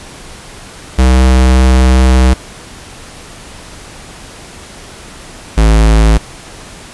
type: tone pair in turn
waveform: square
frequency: 64.1 / 54.37 Hz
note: C2 / A1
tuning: -35 / -20 cents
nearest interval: minor third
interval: 285 cents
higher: first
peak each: -5 dBFS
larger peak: neither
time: 0.98-2.34 / 5.57-6.18 s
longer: first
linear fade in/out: 10 ms
effects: pink hiss -32 dBFS RMS until 6.93 s + resampled to 24000 Hz